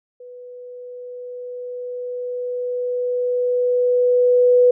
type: tone with level ramp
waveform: sine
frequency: 493.9 Hz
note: B4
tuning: in tune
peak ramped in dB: -36 to -9 dBFS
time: 0.2-4.71 s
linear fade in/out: 5 ms
effects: none